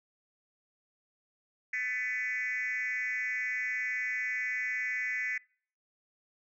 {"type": "tone with frequency modulation", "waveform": "sine", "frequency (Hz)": 2000, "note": "B6", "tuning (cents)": 21, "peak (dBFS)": -29, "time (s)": [1.73, 5.38], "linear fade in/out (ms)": 5, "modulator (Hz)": 241, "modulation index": 1.1, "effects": ["noise-tail reverb RT60 0.5 s tail -26 dB re dry", "tanh soft clip ceiling -27 dBFS"]}